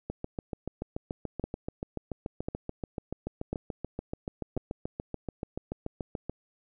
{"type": "two click trains", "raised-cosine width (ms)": 2, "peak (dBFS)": [-20, -18], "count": [44, 4], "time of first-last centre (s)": [[0.1, 6.296], [1.44, 4.575]], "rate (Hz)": [6.94, 0.957], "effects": []}